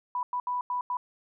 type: tone bursts at uneven times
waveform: sine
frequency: 987.8 Hz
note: B5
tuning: in tune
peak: -27 dBFS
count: 5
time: 0.15-0.23 / 0.33-0.4 / 0.47-0.61 / 0.7-0.81 / 0.9-0.97 s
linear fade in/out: 2 ms
effects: none

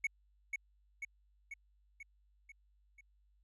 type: tone with echo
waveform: triangle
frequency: 2217 Hz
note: C#7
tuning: in tune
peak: -29 dBFS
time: 0.04-0.07 s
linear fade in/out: 5 ms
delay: 490 ms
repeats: 6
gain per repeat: -4 dB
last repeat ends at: 3.01 s
effects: added 50 Hz sine -68 dBFS peak until 3.43 s + resampled to 32000 Hz

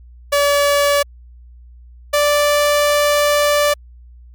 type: tone pair in turn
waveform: sawtooth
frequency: 573 / 585.7 Hz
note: D5 / D5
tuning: -43 / -5 cents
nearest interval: unison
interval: 38 cents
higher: second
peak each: -8 dBFS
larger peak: neither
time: 0.32-1.03 / 2.13-3.74 s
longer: second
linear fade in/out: 10 ms
effects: added 60 Hz sine -38 dBFS peak until 4.34 s + MP3 96 kbps

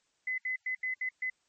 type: tone bursts at uneven times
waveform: sine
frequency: 2026 Hz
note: B6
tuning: 44 cents sharp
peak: -30 dBFS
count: 6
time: 0.27-0.38 / 0.45-0.56 / 0.66-0.75 / 0.83-0.94 / 1.01-1.09 / 1.22-1.3 s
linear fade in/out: 5 ms
effects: white hiss -74 dBFS RMS until 1.48 s + MP3 32 kbps

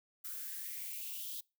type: noise with high-pass filter sweep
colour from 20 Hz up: violet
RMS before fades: -43 dBFS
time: 0.24-1.41 s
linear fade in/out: 10 ms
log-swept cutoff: 1300 to 3600 Hz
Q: 4.7
effects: noise-tail reverb RT60 0.3 s tail -26 dB re dry

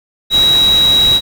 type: tone in noise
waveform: sine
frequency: 3853 Hz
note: B7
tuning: 44 cents flat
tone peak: -7 dBFS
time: 0.3-1.21 s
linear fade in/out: 50 ms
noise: pink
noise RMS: -22 dBFS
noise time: 0.3-1.21 s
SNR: +12 dB
effects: none

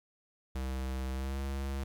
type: tone with pitch glide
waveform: square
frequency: 65.41 to 68.11 Hz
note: C2 to C#2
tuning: 0 to -30 cents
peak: -34 dBFS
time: 0.55-1.84 s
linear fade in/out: 5 ms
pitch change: +70 cents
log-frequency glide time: 1.12-1.39 s
effects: 11-bit

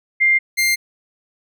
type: tone pair in turn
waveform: sine / sawtooth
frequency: 2100 / 2100 Hz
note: C7 / C7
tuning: +6 / +6 cents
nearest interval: unison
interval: 0 cents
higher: neither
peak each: -11 dBFS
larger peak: neither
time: 0.2-0.39 / 0.57-0.76 s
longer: neither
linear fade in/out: 20 ms
effects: none

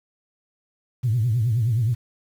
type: tone with vibrato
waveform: sine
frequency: 115.6 Hz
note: A#2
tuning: 14 cents flat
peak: -17 dBFS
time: 1.03-1.95 s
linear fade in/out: 20 ms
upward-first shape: triangle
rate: 9.5 Hz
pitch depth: 200 cents each way
effects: tanh soft clip ceiling -13 dBFS + 8-bit

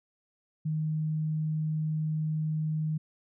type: tone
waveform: sine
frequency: 155.56 Hz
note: D#3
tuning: in tune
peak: -27 dBFS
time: 0.65-2.98 s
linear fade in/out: 10 ms
effects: none

